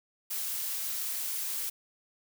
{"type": "noise", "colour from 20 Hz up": "blue", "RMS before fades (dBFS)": -34, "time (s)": [0.3, 1.7], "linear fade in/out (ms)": 10, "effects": []}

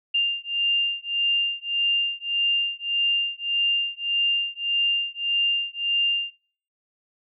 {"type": "beating tone pair", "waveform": "sine", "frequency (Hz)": [2796, 2797.7], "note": ["F7", "F7"], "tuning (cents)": [1, 2], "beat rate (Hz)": 1.7, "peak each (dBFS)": [-24, -24], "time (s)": [0.14, 6.31], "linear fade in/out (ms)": 10, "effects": ["noise-tail reverb RT60 0.5 s tail -23 dB re dry"]}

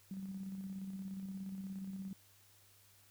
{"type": "tone with tremolo", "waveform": "sine", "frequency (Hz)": 192.3, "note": "G3", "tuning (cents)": -33, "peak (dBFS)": -40, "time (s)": [0.11, 2.13], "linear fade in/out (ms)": 2, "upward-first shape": "square", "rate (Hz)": 17, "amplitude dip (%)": 35, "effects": ["added 99 Hz sine -70 dBFS peak until 3.1 s", "white hiss -66 dBFS RMS until 3.1 s"]}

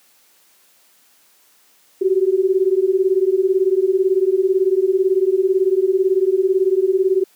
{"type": "beating tone pair", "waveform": "sine", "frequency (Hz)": [370, 388], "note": ["F#4", "G4"], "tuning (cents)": [0, -18], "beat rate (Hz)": 18, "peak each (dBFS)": -16, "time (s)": [2.01, 7.24], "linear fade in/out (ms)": 10, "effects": ["white hiss -55 dBFS RMS until 7.35 s", "high-pass 200 Hz 12 dB/octave"]}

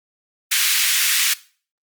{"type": "high-pass noise", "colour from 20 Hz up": "pink", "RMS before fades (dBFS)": -18, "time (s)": [0.51, 1.34], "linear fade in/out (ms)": 10, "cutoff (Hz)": 1800, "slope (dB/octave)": 24, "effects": ["noise-tail reverb RT60 0.4 s tail -19 dB re dry", "Opus 32 kbps"]}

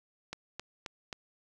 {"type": "click train", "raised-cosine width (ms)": 0.2, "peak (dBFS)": -21, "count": 4, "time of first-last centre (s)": [0.33, 1.128], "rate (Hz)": 3.76, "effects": []}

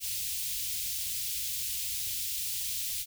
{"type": "band-stop noise", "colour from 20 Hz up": "white", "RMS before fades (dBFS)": -34, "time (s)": [0, 3.06], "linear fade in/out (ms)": 50, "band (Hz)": [120, 2700], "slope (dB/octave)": 24, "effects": []}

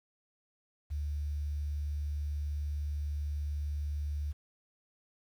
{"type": "tone with quantisation", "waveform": "sine", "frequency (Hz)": 73.42, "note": "D2", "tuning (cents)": 0, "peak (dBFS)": -32, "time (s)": [0.9, 4.33], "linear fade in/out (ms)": 20, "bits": 10, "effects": []}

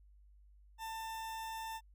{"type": "tone", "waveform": "40% pulse", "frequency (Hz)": 893, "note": "A5", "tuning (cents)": 25, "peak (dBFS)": -40, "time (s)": [0.78, 1.81], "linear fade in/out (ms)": 50, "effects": ["added 50 Hz sine -59 dBFS peak until 1.94 s"]}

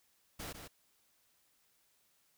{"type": "noise with echo", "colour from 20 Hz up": "pink", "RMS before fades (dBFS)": -44, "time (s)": [0.39, 0.53], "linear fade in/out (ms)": 10, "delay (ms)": 150, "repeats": 1, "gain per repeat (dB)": -6, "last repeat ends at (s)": 0.68, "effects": ["white hiss -73 dBFS RMS until 2.37 s"]}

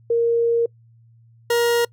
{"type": "tone pair in turn", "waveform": ["sine", "40% pulse"], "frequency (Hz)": [466.2, 472.7], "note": ["A#4", "A#4"], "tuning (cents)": [0, 24], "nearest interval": "unison", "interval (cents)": 24, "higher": "second", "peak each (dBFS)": -15, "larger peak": "neither", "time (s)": [[0.1, 0.66], [1.5, 1.85]], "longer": "first", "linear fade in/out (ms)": 5, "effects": ["noise-tail reverb RT60 0.1 s tail -26 dB re dry", "added 115 Hz sine -49 dBFS peak until 1.92 s"]}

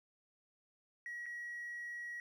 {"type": "tone with dropouts", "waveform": "triangle", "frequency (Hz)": 1912, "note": "A#6", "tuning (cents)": 43, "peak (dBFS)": -39, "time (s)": [1.06, 2.2], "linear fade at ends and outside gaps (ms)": 1, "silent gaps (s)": [1.258, 1.263], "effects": ["tanh soft clip ceiling -38 dBFS"]}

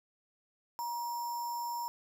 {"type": "tone with sample-and-hold", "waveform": "sine", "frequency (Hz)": 950, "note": "A#5", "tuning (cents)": 33, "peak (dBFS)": -34, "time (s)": [0.79, 1.88], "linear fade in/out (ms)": 0, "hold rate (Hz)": 6300, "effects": []}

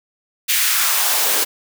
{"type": "noise with high-pass filter sweep", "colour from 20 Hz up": "white", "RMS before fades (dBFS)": -17, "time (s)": [0.48, 1.45], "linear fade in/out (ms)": 20, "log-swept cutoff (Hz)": [2400, 330], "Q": 1.5, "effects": []}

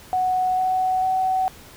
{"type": "tone with pitch steps", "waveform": "sine", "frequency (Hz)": [740, 746.4, 752.9], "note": ["F#5", "F#5", "F#5"], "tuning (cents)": [0, 15, 30], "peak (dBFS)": -18, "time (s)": [0.13, 1.48], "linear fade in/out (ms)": 0, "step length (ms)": 450, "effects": ["pink hiss -45 dBFS RMS until 1.76 s"]}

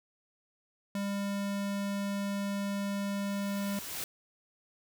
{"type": "tone", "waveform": "square", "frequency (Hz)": 200, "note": "G3", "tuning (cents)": 35, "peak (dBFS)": -32, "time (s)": [0.95, 3.79], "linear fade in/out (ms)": 2}
{"type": "noise with exponential growth", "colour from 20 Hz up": "white", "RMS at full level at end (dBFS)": -36, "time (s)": [2.66, 4.04], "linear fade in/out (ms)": 1, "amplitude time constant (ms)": 300}
{"effects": []}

